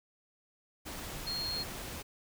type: tone in noise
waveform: sine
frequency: 4253 Hz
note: C8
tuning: 27 cents sharp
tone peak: -34 dBFS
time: 1.26-1.64 s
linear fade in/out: 20 ms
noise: pink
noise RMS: -42 dBFS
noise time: 0.85-2.03 s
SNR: +5 dB
effects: none